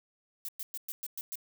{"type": "noise bursts", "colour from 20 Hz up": "violet", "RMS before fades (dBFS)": -38, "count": 7, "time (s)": [0.45, 1.355], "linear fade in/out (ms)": 0, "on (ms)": 35, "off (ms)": 110, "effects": []}